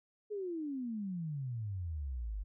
sine exponential sweep, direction down, 430 to 47 Hz, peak -36 dBFS, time 0.3-2.44 s, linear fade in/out 20 ms, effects none

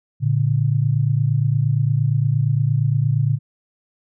sine tone pair together, 114.47 / 143.1 Hz, A#2 / D3, -31 / -45 cents, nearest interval major third, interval 386 cents, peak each -18 dBFS, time 0.2-3.39 s, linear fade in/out 50 ms, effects none

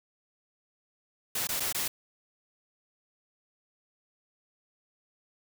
white noise with dropouts, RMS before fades -31 dBFS, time 1.35-1.88 s, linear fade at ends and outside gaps 5 ms, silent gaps 1.472-1.489 / 1.598-1.603 / 1.726-1.746 s, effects none

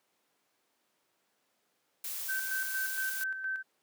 blue noise, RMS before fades -38 dBFS, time 2.04-3.24 s, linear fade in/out 5 ms
sine tone with tremolo, 1545 Hz, G6, 26 cents flat, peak -31 dBFS, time 2.28-3.63 s, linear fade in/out 20 ms, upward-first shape square, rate 4.3 Hz, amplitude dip 50%
effects pink hiss -75 dBFS RMS until 3.82 s + high-pass 300 Hz 12 dB/octave

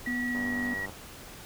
sine tone with pitch glide, 1933 to 1913 Hz, B6 to A#6, -38 to +44 cents, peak -31 dBFS, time 0.06-0.86 s, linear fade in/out 5 ms, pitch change -18 cents, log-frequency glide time 0.17-0.48 s
triangle tone with vibrato, 246.9 Hz, B3, in tune, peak -29 dBFS, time 0.07-0.74 s, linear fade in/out 5 ms, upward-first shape sine, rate 18 Hz, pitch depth 10 cents each way
click train, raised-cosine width 1 ms, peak -28 dBFS, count 54, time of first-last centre 0.35-0.895 s, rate 97.2 Hz
effects pink hiss -46 dBFS RMS until 1.45 s

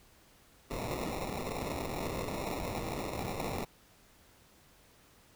violet noise with sample-and-hold, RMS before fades -37 dBFS, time 0.7-3.65 s, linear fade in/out 10 ms, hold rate 1575 Hz, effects pink hiss -62 dBFS RMS until 5.35 s

